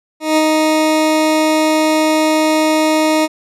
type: tone with ADSR envelope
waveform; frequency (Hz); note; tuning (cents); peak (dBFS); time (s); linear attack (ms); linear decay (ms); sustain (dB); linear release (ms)
20% pulse; 311.6; D#4; +3; -4; 0.2-3.28; 170; 40; -2; 37
effects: low-pass 11000 Hz 12 dB/octave